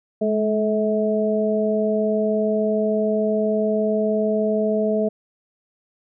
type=tone cluster; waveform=sine; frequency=212.2 / 431.7 / 645 Hz; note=G#3 / A4 / E5; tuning=+38 / -33 / -38 cents; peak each=-22 dBFS; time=0.21-5.09 s; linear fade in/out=10 ms; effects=none